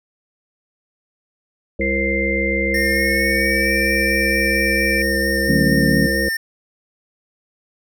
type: harmonic tone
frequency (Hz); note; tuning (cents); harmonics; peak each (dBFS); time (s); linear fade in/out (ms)
67; C2; +42; 1 / 3 / 5 / 7 / 8; -25 / -25 / -25 / -25 / -25; 1.79-6.29; 5
type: tone with pitch glide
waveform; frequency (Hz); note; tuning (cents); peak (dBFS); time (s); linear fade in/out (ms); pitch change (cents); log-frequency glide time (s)
sine; 2093 to 2336; C7 to D7; 0 to -10; -20; 1.81-5.02; 2; +190; 2.75-3.76
type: tone with vibrato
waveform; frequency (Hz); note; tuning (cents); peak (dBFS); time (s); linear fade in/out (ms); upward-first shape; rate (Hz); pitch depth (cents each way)
square; 1820; A#6; -42; -20; 2.74-6.37; 5; sine; 4.4; 15
type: chord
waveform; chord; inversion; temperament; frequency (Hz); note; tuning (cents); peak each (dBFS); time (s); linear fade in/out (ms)
sine; D major seventh; none; just; 146.83 / 183.54 / 220.2 / 275.3; D3 / F#3 / A3 / C#4; 0 / -14 / +2 / -12; -20; 5.48-6.07; 10
effects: none